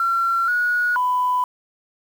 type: tone with pitch steps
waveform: sine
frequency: 1363 / 1457 / 997 Hz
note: F6 / F#6 / B5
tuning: -43 / -27 / +16 cents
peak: -16 dBFS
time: 0-1.44 s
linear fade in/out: 2 ms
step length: 480 ms
effects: tanh soft clip ceiling -12 dBFS + 7-bit